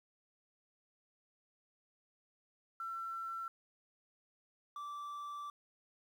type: tone pair in turn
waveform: sine / triangle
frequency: 1347 / 1165.7 Hz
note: E6 / D6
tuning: +37 / -13 cents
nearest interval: minor third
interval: 250 cents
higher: first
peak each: -39 / -40 dBFS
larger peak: first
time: 2.8-3.48 / 4.76-5.5 s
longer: second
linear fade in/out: 2 ms
effects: 11-bit